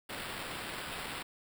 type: noise with sample-and-hold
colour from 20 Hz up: white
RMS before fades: -41 dBFS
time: 0.09-1.23 s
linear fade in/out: 10 ms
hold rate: 6300 Hz
effects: none